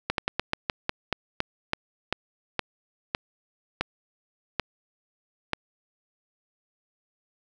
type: slowing click train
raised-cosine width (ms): 0.3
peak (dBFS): -8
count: 16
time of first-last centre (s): 0.1-5.533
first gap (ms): 82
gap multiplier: 1.19
effects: none